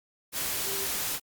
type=tone in noise; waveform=sine; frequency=392 Hz; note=G4; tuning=in tune; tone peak=-38 dBFS; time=0.63-0.89 s; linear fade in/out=50 ms; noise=white; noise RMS=-31 dBFS; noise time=0.32-1.2 s; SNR=-10 dB; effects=Opus 48 kbps